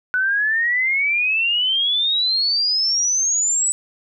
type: exponential sweep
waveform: sine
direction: up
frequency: 1480 to 7990 Hz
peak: -16 dBFS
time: 0.14-3.72 s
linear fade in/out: 0 ms
effects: none